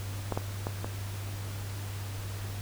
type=clicks; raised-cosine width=1 ms; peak=-16 / -16 / -18 / -20 dBFS; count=4; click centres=0.323 / 0.375 / 0.669 / 0.845 s; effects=added 99 Hz sine -35 dBFS peak until 2.61 s + pink hiss -44 dBFS RMS until 2.61 s